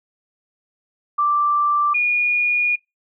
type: tone pair in turn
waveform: sine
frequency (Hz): 1174.7 / 2441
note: D6 / D#7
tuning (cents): 0 / -34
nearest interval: octave + minor second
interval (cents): 1266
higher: second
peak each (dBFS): -15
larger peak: neither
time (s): 1.18-1.94 / 1.94-2.76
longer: second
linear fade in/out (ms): 10
effects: noise-tail reverb RT60 0.2 s tail -24 dB re dry